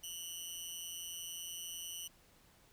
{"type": "tone with amplitude modulation", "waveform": "15% pulse", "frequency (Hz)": 2960, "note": "F#7", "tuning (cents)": 0, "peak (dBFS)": -32, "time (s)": [0.03, 2.08], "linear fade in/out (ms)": 10, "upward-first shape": "sine", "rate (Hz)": 171, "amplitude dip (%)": 80, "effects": ["pink hiss -66 dBFS RMS until 2.72 s"]}